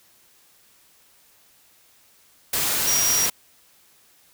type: tone in noise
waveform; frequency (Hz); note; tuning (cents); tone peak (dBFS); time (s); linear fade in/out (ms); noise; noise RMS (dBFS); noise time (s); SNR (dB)
sine; 5710; F8; +37; -20; 2.87-3.26; 5; white; -23; 2.53-3.3; 0
effects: white hiss -57 dBFS RMS until 4.33 s